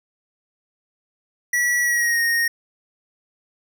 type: tone with pitch glide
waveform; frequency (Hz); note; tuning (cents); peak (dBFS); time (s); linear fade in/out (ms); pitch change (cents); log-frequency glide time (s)
square; 1939 to 1860; B6 to A#6; -32 to -4; -18; 1.53-2.48; 5; -72; 1.82-2.2
effects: none